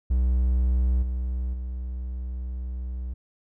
triangle tone with level steps, 62.4 Hz, B1, 19 cents sharp, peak -17 / -23 / -27 dBFS, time 0.1-3.14 s, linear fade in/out 10 ms, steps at 1.02 / 1.53 s, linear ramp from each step 10 ms, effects none

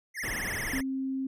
square tone with vibrato, 1899 Hz, A#6, 32 cents sharp, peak -33 dBFS, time 0.14-0.83 s, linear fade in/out 50 ms, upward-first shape triangle, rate 18 Hz, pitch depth 250 cents each way
pink band-stop noise, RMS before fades -37 dBFS, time 0.23-0.81 s, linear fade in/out 5 ms, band 3400 to 8400 Hz, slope 96 dB/octave
sine tone, 265.9 Hz, C4, 28 cents sharp, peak -29 dBFS, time 0.73-1.27 s, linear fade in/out 5 ms
effects resampled to 32000 Hz

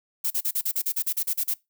violet noise bursts, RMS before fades -25 dBFS, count 13, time 0.24-1.541 s, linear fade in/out 10 ms, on 65 ms, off 38 ms, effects noise-tail reverb RT60 0.2 s tail -22 dB re dry

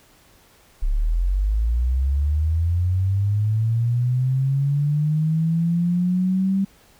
sine linear sweep, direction up, 32.7 to 196 Hz, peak -17 dBFS, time 0.82-6.65 s, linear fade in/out 10 ms, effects pink hiss -54 dBFS RMS until 6.99 s

